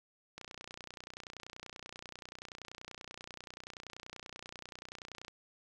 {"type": "click train", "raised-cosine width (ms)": 0.2, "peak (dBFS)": -28, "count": 150, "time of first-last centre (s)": [0.38, 5.281], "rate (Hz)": 30.4, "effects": []}